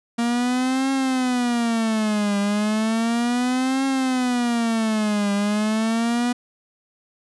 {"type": "tone with vibrato", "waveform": "45% pulse", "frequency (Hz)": 233.1, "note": "A#3", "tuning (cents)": 0, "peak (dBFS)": -19, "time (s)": [0.18, 6.33], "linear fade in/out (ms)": 10, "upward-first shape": "triangle", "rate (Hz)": 0.34, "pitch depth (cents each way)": 260, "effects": ["resampled to 24000 Hz"]}